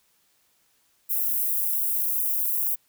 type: high-pass noise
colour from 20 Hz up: white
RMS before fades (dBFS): -25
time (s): 1.09-2.76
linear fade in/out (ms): 20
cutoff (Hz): 12000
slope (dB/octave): 24
effects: white hiss -66 dBFS RMS until 2.88 s